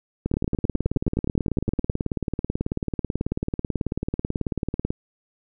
two click trains, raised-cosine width 3 ms, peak -11 / -10 dBFS, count 86 / 16, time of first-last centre 0.26-4.905 / 0.34-1.898 s, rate 18.3 / 9.63 Hz, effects none

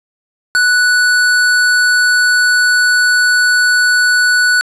square tone, 1480 Hz, F#6, in tune, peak -9 dBFS, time 0.55-4.61 s, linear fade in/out 0 ms, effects resampled to 22050 Hz + 7-bit

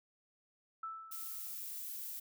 sine tone with exponential decay, 1318.5 Hz, E6, in tune, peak -38 dBFS, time 0.83-1.62 s, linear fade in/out 5 ms, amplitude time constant 170 ms
violet noise, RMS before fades -44 dBFS, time 1.11-2.2 s, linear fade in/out 10 ms
effects none

